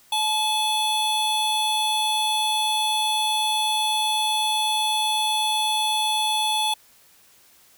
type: tone pair together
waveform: square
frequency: 860 / 3432 Hz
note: A5 / A7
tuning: -40 / -44 cents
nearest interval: 2 octaves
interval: 2396 cents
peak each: -24 dBFS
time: 0.12-6.74 s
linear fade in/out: 5 ms
effects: white hiss -55 dBFS RMS until 7.77 s